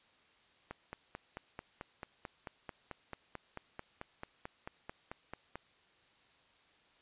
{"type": "click train", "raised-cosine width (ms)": 0.5, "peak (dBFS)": -27, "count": 23, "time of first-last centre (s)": [0.71, 5.556], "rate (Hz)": 4.54, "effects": ["white hiss -67 dBFS RMS until 7.01 s", "resampled to 8000 Hz"]}